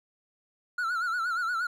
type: tone with vibrato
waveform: triangle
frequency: 1396.9 Hz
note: F6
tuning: in tune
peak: -25 dBFS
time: 0.78-1.67 s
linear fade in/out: 5 ms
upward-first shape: sine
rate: 8.5 Hz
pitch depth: 100 cents each way
effects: none